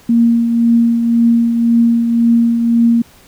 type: tone with tremolo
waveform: sine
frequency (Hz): 233.1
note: A#3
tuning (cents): 0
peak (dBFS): -6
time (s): 0.09-3.02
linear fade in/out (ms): 5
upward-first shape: triangle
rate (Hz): 1.9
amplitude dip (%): 50
effects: pink hiss -45 dBFS RMS until 3.27 s

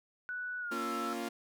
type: tone with pitch glide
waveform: sine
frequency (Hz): 1480 to 1326.2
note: F#6 to E6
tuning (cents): 0 to +10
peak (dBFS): -36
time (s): 0.29-1.13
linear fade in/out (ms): 0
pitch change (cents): -190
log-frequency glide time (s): 0.6-0.83
type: chord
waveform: sawtooth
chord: Bb minor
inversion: none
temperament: equal with one note detuned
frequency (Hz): 233.1 / 278.5 / 349.2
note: Bb3 / Db4 / F4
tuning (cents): 0 / +8 / 0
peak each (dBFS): -36 / -38 / -36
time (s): 0.71-1.29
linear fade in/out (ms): 10
effects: none

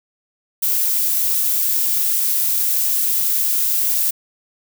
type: noise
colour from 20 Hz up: violet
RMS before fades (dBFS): -18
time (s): 0.62-4.11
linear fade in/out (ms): 10
effects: none

